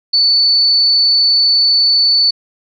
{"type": "tone", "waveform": "sine", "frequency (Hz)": 4484, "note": "C#8", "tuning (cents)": 19, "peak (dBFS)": -8, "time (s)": [0.13, 2.31], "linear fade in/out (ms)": 10, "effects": []}